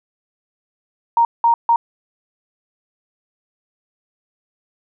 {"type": "tone bursts at uneven times", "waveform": "sine", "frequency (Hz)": 932, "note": "A#5", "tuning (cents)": -1, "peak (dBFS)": -10, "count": 3, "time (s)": [[1.17, 1.25], [1.44, 1.54], [1.69, 1.76]], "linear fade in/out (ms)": 2, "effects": []}